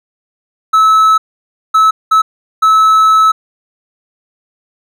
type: tone bursts at uneven times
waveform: triangle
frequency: 1300 Hz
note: E6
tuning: 24 cents flat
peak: -3 dBFS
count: 4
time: 0.73-1.18 / 1.74-1.91 / 2.11-2.22 / 2.62-3.32 s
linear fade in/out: 10 ms
effects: none